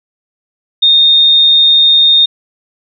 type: tone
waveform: sine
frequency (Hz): 3674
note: A#7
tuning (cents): -26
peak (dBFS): -4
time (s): 0.82-2.26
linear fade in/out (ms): 10
effects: none